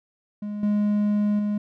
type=tone with level steps; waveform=triangle; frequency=207.7 Hz; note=G#3; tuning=in tune; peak=-26 / -17 / -20 dBFS; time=0.42-1.58 s; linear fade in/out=5 ms; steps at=0.63 / 1.39 s; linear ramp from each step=2 ms; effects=none